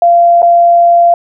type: tone with dropouts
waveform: sine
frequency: 689 Hz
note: F5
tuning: 24 cents flat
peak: -3 dBFS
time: 0.02-1.14 s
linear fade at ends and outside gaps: 2 ms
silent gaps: 0.42-0.428 s
effects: none